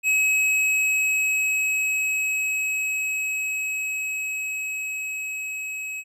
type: tone with level ramp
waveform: square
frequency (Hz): 2559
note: D#7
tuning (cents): +48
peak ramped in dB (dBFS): -18 to -30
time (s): 0.03-6.04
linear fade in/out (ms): 50
effects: low-pass 12000 Hz 12 dB/octave